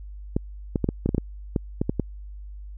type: clicks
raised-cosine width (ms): 3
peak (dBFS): -9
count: 12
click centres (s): 0.365 / 0.758 / 0.843 / 0.889 / 1.06 / 1.091 / 1.147 / 1.181 / 1.562 / 1.815 / 1.895 / 1.997
effects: added 50 Hz sine -36 dBFS peak until 2.77 s

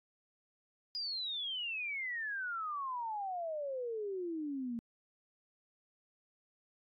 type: exponential sweep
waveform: sine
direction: down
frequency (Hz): 4953 to 227.3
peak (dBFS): -36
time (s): 0.95-4.79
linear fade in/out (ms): 0
effects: AAC 64 kbps

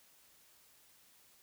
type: silence
effects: white hiss -65 dBFS RMS until 1.42 s

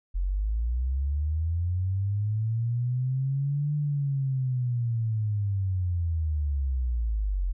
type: linear two-way sweep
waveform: sine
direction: up then down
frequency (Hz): 42.94 to 148.8 to 42.94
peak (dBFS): -24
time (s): 0.14-7.53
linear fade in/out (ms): 20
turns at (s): 3.75
effects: none

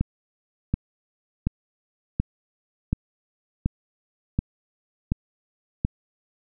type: click train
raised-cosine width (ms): 5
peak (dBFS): -9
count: 9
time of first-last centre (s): 0.01-5.849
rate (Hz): 1.37
effects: none

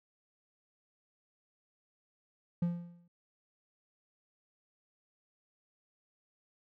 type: tone with exponential decay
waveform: triangle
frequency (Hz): 172.9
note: F3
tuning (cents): -17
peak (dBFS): -24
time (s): 2.62-3.08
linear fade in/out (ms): 5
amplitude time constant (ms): 100
effects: none

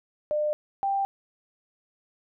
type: tone pair in turn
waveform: sine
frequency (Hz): 601 / 788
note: D5 / G5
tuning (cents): +40 / +9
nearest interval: perfect fourth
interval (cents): 469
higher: second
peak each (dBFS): -23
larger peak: neither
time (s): 0.31-0.53 / 0.83-1.05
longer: neither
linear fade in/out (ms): 0
effects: none

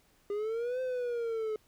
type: exponential two-way sweep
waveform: triangle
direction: up then down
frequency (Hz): 403.3 to 518 to 427.3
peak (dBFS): -29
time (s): 0.3-1.56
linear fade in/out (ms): 2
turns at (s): 0.81
effects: pink hiss -67 dBFS RMS until 1.67 s

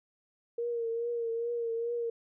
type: tone with vibrato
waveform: sine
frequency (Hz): 466.2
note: A#4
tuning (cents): 0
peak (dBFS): -30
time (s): 0.58-2.1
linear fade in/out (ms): 5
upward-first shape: triangle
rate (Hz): 2.4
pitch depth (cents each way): 45
effects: none

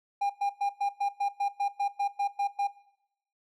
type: tone bursts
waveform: triangle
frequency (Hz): 805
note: G5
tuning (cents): +46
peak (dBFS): -23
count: 13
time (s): 0.21-2.674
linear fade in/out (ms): 10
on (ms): 88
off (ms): 110
effects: noise-tail reverb RT60 0.8 s tail -19 dB re dry

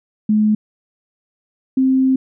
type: tone pair in turn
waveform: sine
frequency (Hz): 213.3 / 262.6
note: G#3 / C4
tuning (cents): +46 / +6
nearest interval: major third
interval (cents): 360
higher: second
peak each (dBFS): -11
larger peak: neither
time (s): 0.29-0.55 / 1.77-2.16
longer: second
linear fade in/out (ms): 5
effects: none

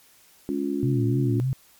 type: harmonic tone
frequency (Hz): 70.5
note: C#2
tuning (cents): +30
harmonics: 3 / 4 / 5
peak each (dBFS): -31 / -26 / -29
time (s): 0.49-1.4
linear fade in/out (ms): 0
type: tone with vibrato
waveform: sine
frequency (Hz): 123.8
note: B2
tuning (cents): +5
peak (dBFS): -21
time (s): 0.83-1.53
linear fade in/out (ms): 0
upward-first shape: sine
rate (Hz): 3.4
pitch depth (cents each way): 120
effects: white hiss -56 dBFS RMS until 1.79 s + MP3 96 kbps

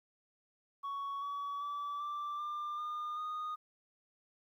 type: tone with pitch steps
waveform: sine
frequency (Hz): 1116 / 1134.9 / 1154 / 1173.5 / 1193.3 / 1213.5 / 1234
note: C#6 / C#6 / D6 / D6 / D6 / D#6 / D#6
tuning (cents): +11 / +40 / -31 / -2 / +27 / -44 / -15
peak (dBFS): -34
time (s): 0.83-3.56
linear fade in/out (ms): 20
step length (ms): 390
effects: tanh soft clip ceiling -36 dBFS + 12-bit

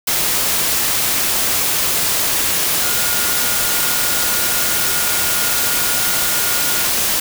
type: tone in noise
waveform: sine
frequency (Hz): 1429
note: F6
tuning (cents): +39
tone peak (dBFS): -27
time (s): 2.83-6.86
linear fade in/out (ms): 5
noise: white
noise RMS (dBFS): -17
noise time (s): 0.07-7.2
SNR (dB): -13
effects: none

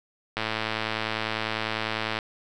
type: click train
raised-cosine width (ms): 0.3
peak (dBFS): -11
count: 201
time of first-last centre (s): 0.37-2.188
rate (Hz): 110
effects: none

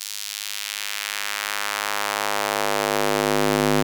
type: tone with high-pass filter sweep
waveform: square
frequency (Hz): 51.4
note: G#1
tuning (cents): -17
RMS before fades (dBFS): -24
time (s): 0-3.83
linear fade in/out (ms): 10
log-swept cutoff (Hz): 4800 to 240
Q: 1
effects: none

